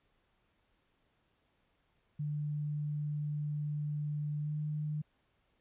sine tone with pitch glide, 148.5 to 151.01 Hz, D3 to D3, +20 to +49 cents, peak -33 dBFS, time 2.19-5.02 s, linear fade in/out 10 ms, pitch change +29 cents, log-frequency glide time 4.4-4.55 s, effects pink hiss -75 dBFS RMS until 5.6 s + resampled to 8000 Hz

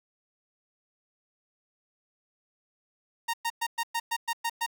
sawtooth tone bursts, 927 Hz, A#5, 10 cents flat, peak -23 dBFS, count 9, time 3.28-4.664 s, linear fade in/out 10 ms, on 56 ms, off 110 ms, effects 9-bit

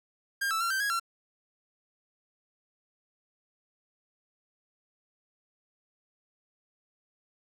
45% pulse tone with pitch steps, 1607 / 1318 / 1369 / 1558 / 1654 / 1361 Hz, G6 / E6 / F6 / G6 / G#6 / F6, +43 / -1 / -35 / -11 / -8 / -45 cents, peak -27 dBFS, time 0.41-0.998 s, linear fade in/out 10 ms, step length 98 ms, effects none

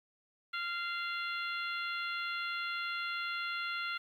harmonic tone with a mistuned harmonic, 693 Hz, F5, 14 cents flat, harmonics 2 / 3 / 4 / 5 / 6, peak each -37 / -41 / -43 / -45 / -47 dBFS, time 0.53-3.98 s, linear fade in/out 10 ms, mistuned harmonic 5, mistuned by -25 cents, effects 11-bit

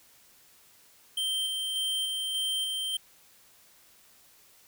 square tone with tremolo, 3136 Hz, G7, in tune, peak -28 dBFS, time 1.17-2.97 s, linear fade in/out 5 ms, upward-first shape square, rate 1.7 Hz, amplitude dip 25%, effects white hiss -59 dBFS RMS until 4.67 s

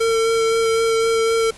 square tone with vibrato, 452.7 Hz, A4, 49 cents sharp, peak -16 dBFS, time 0-1.51 s, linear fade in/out 10 ms, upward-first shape sine, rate 3.9 Hz, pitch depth 12 cents each way, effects pink hiss -41 dBFS RMS until 1.57 s + resampled to 24000 Hz

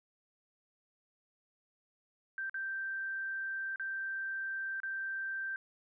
sine tone with dropouts, 1567 Hz, G6, 1 cent flat, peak -35 dBFS, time 2.38-5.56 s, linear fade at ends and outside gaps 1 ms, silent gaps 2.496-2.543 / 3.759-3.797 / 4.802-4.833 s, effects none

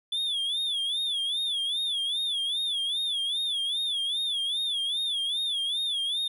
triangle tone with vibrato, 3445 Hz, A7, 37 cents flat, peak -25 dBFS, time 0.12-6.28 s, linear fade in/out 5 ms, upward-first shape sine, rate 2.5 Hz, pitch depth 130 cents each way, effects none

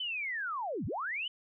sine linear two-way sweep, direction down then up, 3078 to 74.8 to 3078 Hz, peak -33 dBFS, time 0-1.28 s, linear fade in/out 5 ms, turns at 0.86 s, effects none

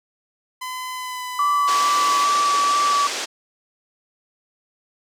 sawtooth tone with pitch glide, 1016 to 1001.4 Hz, B5 to B5, +49 to +24 cents, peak -24 dBFS, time 0.61-2.25 s, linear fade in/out 10 ms, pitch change -25 cents, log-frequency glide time 0.94-1.23 s
sine tone with vibrato, 1154 Hz, D6, 31 cents flat, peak -16 dBFS, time 1.39-3.07 s, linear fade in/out 2 ms, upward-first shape sine, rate 2.3 Hz, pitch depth 12 cents each way
white band-pass noise, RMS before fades -27 dBFS, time 1.67-3.26 s, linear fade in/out 20 ms, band 280 to 6800 Hz, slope 24 dB/octave
effects none

